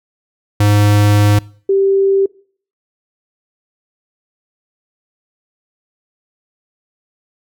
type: tone pair in turn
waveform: square / sine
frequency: 103.5 / 390.8 Hz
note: G#2 / G4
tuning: -5 / -5 cents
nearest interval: octave + major seventh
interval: 2300 cents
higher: second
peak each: -9 dBFS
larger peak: neither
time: 0.6-1.39 / 1.69-2.26 s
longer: first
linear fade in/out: 5 ms
effects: noise-tail reverb RT60 0.5 s tail -23 dB re dry